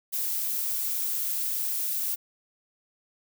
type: noise with high-pass filter sweep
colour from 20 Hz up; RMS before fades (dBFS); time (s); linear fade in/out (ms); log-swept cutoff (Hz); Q
violet; -29; 0.12-2.16; 20; 730 to 460; 2
effects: none